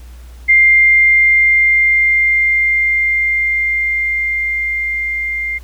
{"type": "tone with level ramp", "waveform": "sine", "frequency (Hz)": 2100, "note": "C7", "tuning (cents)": 6, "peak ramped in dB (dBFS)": [-5, -17], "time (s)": [0.48, 5.59], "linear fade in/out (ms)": 20, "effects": ["added 60 Hz sine -32 dBFS peak until 5.63 s", "pink hiss -47 dBFS RMS until 5.63 s"]}